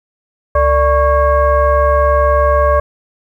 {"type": "tone with frequency modulation", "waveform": "sine", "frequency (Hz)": 587.3, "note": "D5", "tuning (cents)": 0, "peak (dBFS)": -8, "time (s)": [0.55, 2.8], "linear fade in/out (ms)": 5, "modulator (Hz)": 519, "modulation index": 1.2, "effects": ["8-bit"]}